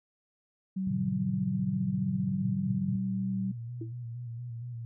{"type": "tone with pitch glide", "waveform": "sine", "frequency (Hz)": [189.5, 191.7], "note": ["F#3", "G3"], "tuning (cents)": [42, -38], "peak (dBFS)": -29, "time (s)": [0.76, 3.52], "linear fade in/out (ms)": 10, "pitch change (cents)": 20, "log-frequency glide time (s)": [1.82, 3]}
{"type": "chord", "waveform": "sine", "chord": "G# diminished seventh", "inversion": "none", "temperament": "equal", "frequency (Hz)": [103.83, 123.47, 146.83, 174.61], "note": ["G#2", "B2", "D3", "F3"], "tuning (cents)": [0, 0, 0, 0], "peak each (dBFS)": [-40, -35, -35, -38], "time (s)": [0.87, 2.96], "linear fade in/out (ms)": 5}
{"type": "tone with vibrato", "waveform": "sine", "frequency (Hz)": 119.1, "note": "A#2", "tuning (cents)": 38, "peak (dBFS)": -36, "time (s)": [2.29, 4.85], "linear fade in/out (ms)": 0, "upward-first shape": "square", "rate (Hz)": 4.3, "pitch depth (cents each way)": 41}
{"type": "tone with exponential decay", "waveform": "sine", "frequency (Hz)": 329.6, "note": "E4", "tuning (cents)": 0, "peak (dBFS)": -33, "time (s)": [3.81, 3.93], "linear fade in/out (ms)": 5, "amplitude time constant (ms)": 26}
{"effects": []}